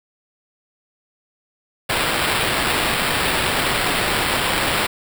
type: noise with sample-and-hold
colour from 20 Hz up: white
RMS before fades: -20 dBFS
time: 1.89-4.87 s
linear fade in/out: 10 ms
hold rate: 6300 Hz
effects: none